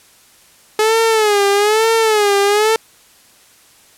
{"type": "tone with vibrato", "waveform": "sawtooth", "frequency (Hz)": 425.6, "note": "G#4", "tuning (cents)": 42, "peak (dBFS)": -7, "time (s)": [0.79, 2.76], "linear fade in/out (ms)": 2, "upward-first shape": "sine", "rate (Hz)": 1.1, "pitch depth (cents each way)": 110, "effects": ["white hiss -48 dBFS RMS until 3.97 s", "low-pass 12000 Hz 12 dB/octave"]}